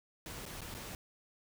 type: noise with dropouts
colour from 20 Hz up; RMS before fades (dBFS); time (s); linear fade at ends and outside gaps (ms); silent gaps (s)
pink; -45; 0.26-0.95; 1; 0.455-0.462 / 0.608-0.616 / 0.742-0.748
effects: none